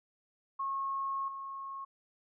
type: tone with level steps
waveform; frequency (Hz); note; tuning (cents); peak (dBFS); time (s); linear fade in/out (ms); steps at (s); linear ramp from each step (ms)
sine; 1089; C#6; -31; -32 / -39; 0.59-1.85; 10; 1.28; 2
effects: none